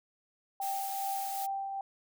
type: tone with tremolo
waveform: sine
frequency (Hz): 784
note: G5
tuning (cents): 0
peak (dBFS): -31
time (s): 0.6-1.81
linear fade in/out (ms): 2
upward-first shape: triangle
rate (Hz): 2.5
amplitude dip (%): 40
type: noise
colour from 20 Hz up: blue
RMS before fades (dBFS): -41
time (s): 0.61-1.47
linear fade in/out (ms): 20
effects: none